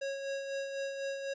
square tone with tremolo, 549 Hz, C#5, 17 cents flat, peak -34 dBFS, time 0.01-1.34 s, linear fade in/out 10 ms, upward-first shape sine, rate 4 Hz, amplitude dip 45%, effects resampled to 16000 Hz

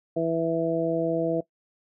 harmonic tone, 164.81 Hz, E3, in tune, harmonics 1 / 2 / 3 / 4, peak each -32 / -27 / -27 / -27 dBFS, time 0.16-1.41 s, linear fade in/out 10 ms, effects noise-tail reverb RT60 0.1 s tail -19 dB re dry

